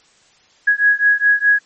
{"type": "beating tone pair", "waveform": "sine", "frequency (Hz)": [1661.2, 1666], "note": ["G#6", "G#6"], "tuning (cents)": [0, 5], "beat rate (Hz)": 4.8, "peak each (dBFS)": -14, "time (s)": [0.67, 1.59], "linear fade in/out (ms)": 10, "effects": ["white hiss -53 dBFS RMS until 1.65 s", "MP3 32 kbps"]}